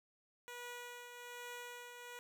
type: tone with tremolo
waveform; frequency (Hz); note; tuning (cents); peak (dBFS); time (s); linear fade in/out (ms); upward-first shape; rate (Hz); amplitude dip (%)
10% pulse; 485.3; B4; -30; -37; 0.48-2.19; 0; triangle; 1.2; 50
effects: none